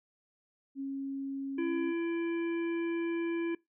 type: tone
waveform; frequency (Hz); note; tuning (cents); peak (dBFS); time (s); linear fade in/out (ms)
sine; 273.2; C#4; -25; -34; 0.75-1.94; 50
type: harmonic tone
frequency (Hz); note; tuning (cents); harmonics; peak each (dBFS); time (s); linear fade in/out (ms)
336.5; E4; +36; 1 / 3 / 5 / 7 / 9; -30 / -49 / -46 / -46 / -58; 1.58-3.55; 5
effects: noise-tail reverb RT60 0.2 s tail -23 dB re dry

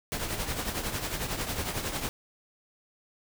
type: noise with tremolo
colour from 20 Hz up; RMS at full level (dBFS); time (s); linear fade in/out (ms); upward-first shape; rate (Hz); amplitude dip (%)
pink; -30; 0.12-2.09; 0; triangle; 11; 65
effects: none

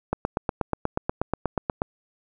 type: click train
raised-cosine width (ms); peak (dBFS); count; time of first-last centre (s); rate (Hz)
1; -9; 15; 0.13-1.819; 8.29
effects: none

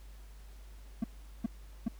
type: tone bursts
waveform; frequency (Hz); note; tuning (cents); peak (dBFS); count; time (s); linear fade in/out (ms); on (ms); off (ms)
triangle; 226.4; A3; +50; -26; 3; 1.02-1.883; 5; 21; 400
effects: added 50 Hz sine -48 dBFS peak until 1.99 s + pink hiss -62 dBFS RMS until 1.99 s

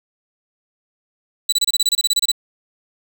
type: tone bursts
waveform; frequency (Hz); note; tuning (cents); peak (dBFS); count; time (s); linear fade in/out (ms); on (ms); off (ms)
30% pulse; 3951; B7; 0; -11; 14; 1.49-2.317; 5; 34; 27
effects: none

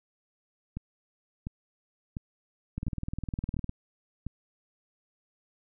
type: two click trains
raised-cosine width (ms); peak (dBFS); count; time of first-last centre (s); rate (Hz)
5; -20 / -22; 19 / 6; 2.78-3.694 / 0.77-4.267; 19.7 / 1.43
effects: none

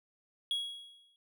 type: tone with exponential decay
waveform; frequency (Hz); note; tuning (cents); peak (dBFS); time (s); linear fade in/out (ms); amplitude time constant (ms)
triangle; 3322; G#7; 0; -27; 0.51-1.16; 1; 140
effects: none

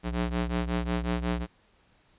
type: ring-modulated tone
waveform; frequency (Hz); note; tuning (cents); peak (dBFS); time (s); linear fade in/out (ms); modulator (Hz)
sawtooth; 119.3; A#2; +41; -20; 0.03-1.47; 50; 56.9
effects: pink hiss -64 dBFS RMS until 2.18 s + resampled to 8000 Hz

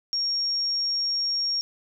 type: tone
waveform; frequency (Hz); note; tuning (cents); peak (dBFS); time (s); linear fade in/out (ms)
sine; 5560; F8; -9; -23; 0.13-1.61; 0
effects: none

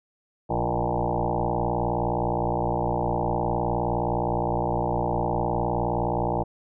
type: tone with frequency modulation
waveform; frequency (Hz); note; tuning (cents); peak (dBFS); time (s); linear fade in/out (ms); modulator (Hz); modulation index
sine; 473.6; A#4; +27; -22; 0.49-6.44; 20; 59.5; 7.2
effects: none

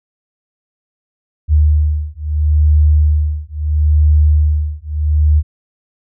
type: beating tone pair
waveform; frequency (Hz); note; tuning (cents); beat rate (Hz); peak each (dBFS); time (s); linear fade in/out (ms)
sine; 75.3 / 76.05; D2 / D#2; +44 / -39; 0.75; -12; 1.48-5.43; 50
effects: none

